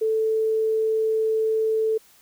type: tone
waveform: sine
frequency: 440.4 Hz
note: A4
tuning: 2 cents sharp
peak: -19 dBFS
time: 0.01-1.98 s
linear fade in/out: 10 ms
effects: white hiss -55 dBFS RMS until 2.21 s